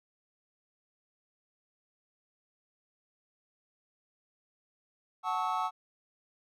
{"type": "chord", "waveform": "triangle", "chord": "F# minor seventh", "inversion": "none", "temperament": "equal with one note detuned", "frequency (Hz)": [740, 880, 1108.7, 1293.6], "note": ["F#5", "A5", "C#6", "E6"], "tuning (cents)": [0, 0, 0, -33], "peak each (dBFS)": -33, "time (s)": [5.23, 5.71], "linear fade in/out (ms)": 50, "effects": []}